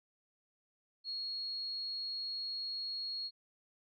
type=tone; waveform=sine; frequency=4307 Hz; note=C8; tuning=49 cents sharp; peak=-37 dBFS; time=1.04-3.31 s; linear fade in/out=50 ms; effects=none